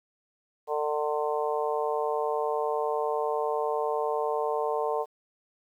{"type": "harmonic tone", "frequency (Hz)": 150, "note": "D3", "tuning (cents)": 37, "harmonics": [3, 4, 5, 6, 7], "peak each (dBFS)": [-29, -32, -33, -34, -35], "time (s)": [0.67, 5.06], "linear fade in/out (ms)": 50, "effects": ["10-bit"]}